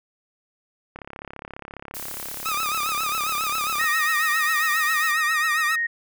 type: click train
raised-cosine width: 0.5 ms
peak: -21 dBFS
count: 101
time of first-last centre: 0.96-3.842 s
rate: 34.7 Hz
type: noise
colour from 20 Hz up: blue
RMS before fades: -34 dBFS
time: 1.94-5.12 s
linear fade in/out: 10 ms
type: tone with vibrato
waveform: sawtooth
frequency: 1244.5 Hz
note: D#6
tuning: in tune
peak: -20 dBFS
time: 2.45-5.76 s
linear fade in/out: 10 ms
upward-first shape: triangle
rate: 7.4 Hz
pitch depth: 120 cents each way
type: tone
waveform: sine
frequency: 1864.7 Hz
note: A#6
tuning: in tune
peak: -21 dBFS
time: 3.79-5.87 s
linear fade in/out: 10 ms
effects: none